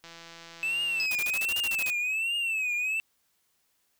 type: click train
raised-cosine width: 0.2 ms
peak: -29 dBFS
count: 171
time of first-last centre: 0.04-1.058 s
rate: 167 Hz
type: tone with vibrato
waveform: triangle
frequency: 2614 Hz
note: E7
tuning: 15 cents flat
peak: -25 dBFS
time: 0.63-3 s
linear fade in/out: 0 ms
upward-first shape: triangle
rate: 1.3 Hz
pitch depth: 150 cents each way
type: tone with exponential decay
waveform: triangle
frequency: 5040 Hz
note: D#8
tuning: 21 cents sharp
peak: -27 dBFS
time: 1-1.41 s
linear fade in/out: 0 ms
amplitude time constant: 87 ms
type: noise bursts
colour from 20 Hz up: white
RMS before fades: -35 dBFS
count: 11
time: 1.11-1.903 s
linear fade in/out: 2 ms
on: 43 ms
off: 32 ms
effects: white hiss -72 dBFS RMS until 3.99 s

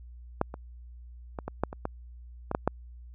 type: clicks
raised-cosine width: 1 ms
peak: -10 / -24 / -20 / -19 / -11 / -24 / -16 / -16 / -11 / -9 dBFS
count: 10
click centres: 0.414 / 0.541 / 1.388 / 1.48 / 1.636 / 1.729 / 1.854 / 2.514 / 2.549 / 2.676 s
effects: added 60 Hz sine -44 dBFS peak until 3.14 s

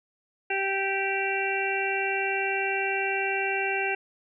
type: harmonic tone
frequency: 390 Hz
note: G4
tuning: 9 cents flat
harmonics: 1 / 2 / 4 / 5 / 6 / 7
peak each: -31 / -31 / -32 / -37 / -32 / -31 dBFS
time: 0.5-3.95 s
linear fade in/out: 5 ms
effects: none

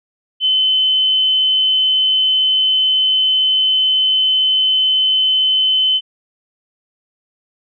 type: tone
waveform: sine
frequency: 3049 Hz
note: G7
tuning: 49 cents flat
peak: -11 dBFS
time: 0.4-6.01 s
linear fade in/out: 50 ms
effects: none

